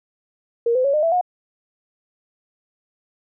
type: tone with pitch steps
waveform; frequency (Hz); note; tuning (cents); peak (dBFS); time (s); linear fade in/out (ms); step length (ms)
sine; 468.1 / 510.5 / 556.7 / 607.1 / 662 / 721.9; A#4 / C5 / C#5 / D#5 / E5 / F#5; +7 / -43 / +7 / -43 / +7 / -43; -15; 0.66-1.212; 5; 92
effects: none